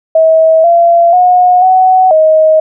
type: tone with pitch steps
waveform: sine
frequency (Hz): 643 / 683 / 724 / 747 / 629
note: E5 / F5 / F#5 / F#5 / D#5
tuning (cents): -43 / -39 / -38 / +16 / +19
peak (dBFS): -3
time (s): 0.15-2.6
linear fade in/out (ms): 5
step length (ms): 490
effects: none